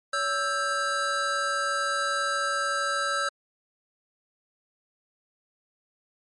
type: tone cluster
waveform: square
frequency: 565 / 1318 / 1585 Hz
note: C#5 / E6 / G6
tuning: +33 / -1 / +19 cents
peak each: -34 / -28 / -30 dBFS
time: 0.13-3.29 s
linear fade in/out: 5 ms
effects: MP3 48 kbps